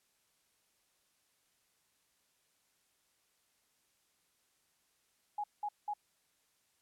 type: tone bursts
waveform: sine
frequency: 830.6 Hz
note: G#5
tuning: in tune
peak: -34 dBFS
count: 3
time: 5.38-5.937 s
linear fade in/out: 5 ms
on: 59 ms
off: 190 ms
effects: white hiss -75 dBFS RMS until 6.81 s + low-pass 12000 Hz 12 dB/octave